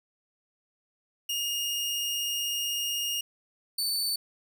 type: tone pair in turn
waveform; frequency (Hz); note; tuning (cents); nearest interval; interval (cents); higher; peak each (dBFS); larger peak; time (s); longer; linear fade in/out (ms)
sawtooth; 2844 / 4515; F7 / C#8; +31 / +31; minor sixth; 800; second; -25 / -24; second; 1.29-3.21 / 3.78-4.16; first; 5
effects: none